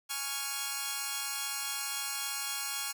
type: chord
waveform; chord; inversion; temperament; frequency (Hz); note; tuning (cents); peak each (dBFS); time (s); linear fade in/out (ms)
5% pulse; Db major; second; equal; 830.6 / 1108.7 / 1396.9; Ab5 / Db6 / F6; 0 / 0 / 0; -27 / -26 / -26; 0.09-2.93; 20
effects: none